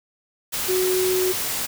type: tone in noise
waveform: sine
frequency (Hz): 370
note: F#4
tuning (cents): 0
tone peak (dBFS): -19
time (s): 0.68-1.33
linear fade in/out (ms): 20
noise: white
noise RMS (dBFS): -26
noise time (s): 0.52-1.67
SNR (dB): +4
effects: none